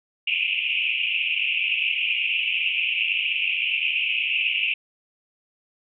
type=band-pass noise; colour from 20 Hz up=pink; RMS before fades=-24 dBFS; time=0.27-4.74 s; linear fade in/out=5 ms; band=2400 to 2900 Hz; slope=96 dB/octave; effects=none

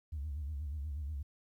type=tone with vibrato; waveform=sine; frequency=73.3 Hz; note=D2; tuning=3 cents flat; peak=-35 dBFS; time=0.12-1.23 s; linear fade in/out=10 ms; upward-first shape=sine; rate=8.3 Hz; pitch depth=130 cents each way; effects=tanh soft clip ceiling -33 dBFS + 12-bit

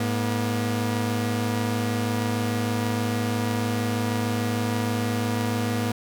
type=tone pair together; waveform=sawtooth; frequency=106.93 / 240.2 Hz; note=A2 / B3; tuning=-49 / -48 cents; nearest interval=octave + major second; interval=1401 cents; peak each=-22 dBFS; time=0-5.92 s; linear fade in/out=5 ms; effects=none

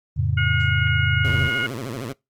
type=chord; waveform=sine; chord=F augmented; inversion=none; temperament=equal; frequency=87.31 / 110 / 138.59 Hz; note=F2 / A2 / C#3; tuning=0 / 0 / 0 cents; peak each=-23 dBFS; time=0.16-1.49 s; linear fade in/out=20 ms
type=harmonic tone; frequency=720 Hz; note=F#5; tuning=47 cents flat; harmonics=2 / 3 / 4; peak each=-22 / -26 / -28 dBFS; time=0.37-1.67 s; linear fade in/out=10 ms
type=noise with exponential decay; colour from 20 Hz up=violet; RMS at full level=-32 dBFS; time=0.6-0.77 s; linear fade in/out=2 ms; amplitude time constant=35 ms
type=tone with vibrato; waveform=15% pulse; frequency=123.5 Hz; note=B2; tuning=in tune; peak=-22 dBFS; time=1.24-2.13 s; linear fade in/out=10 ms; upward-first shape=sine; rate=13 Hz; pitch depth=220 cents each way
effects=noise-tail reverb RT60 0.2 s tail -23 dB re dry + Opus 24 kbps

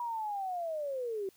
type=linear sweep; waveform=sine; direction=down; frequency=970 to 374.1 Hz; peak=-33 dBFS; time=0-1.29 s; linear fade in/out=2 ms; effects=white hiss -65 dBFS RMS until 1.36 s

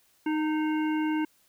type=harmonic tone with a mistuned harmonic; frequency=309.6 Hz; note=D#4; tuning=9 cents flat; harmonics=1 / 3 / 5 / 7 / 9; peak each=-25 / -35 / -39 / -42 / -44 dBFS; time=0.26-1.25 s; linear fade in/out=5 ms; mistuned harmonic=3; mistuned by=-24 cents; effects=white hiss -65 dBFS RMS until 1.48 s

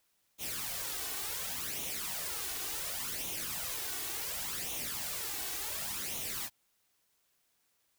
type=noise with flanger; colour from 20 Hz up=white; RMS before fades=-38 dBFS; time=0.38-6.5 s; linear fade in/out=50 ms; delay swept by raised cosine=0.31 to 2.71 ms; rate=0.69 Hz; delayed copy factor=+0.65; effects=white hiss -75 dBFS RMS until 7.98 s

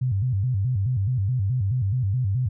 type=tone with vibrato; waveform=sine; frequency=111.7 Hz; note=A2; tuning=27 cents sharp; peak=-20 dBFS; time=0.01-2.49 s; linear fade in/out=10 ms; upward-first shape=square; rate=4.7 Hz; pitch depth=230 cents each way; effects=none

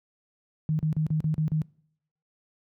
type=tone bursts; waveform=sine; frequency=155.56 Hz; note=D#3; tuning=in tune; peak=-22 dBFS; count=7; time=0.69-1.618 s; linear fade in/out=0 ms; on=100 ms; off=38 ms; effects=noise-tail reverb RT60 0.7 s tail -25 dB re dry + high-pass 60 Hz 12 dB/octave

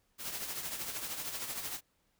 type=noise with tremolo; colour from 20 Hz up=white; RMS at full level=-37 dBFS; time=0.18-1.81 s; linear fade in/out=50 ms; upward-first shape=triangle; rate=13 Hz; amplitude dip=60%; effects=pink hiss -75 dBFS RMS until 2.19 s

